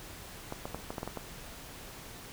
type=clicks; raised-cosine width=1 ms; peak=-22 dBFS; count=8; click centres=0.524 / 0.655 / 0.746 / 0.905 / 0.982 / 1.031 / 1.076 / 1.173 s; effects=pink hiss -47 dBFS RMS until 2.32 s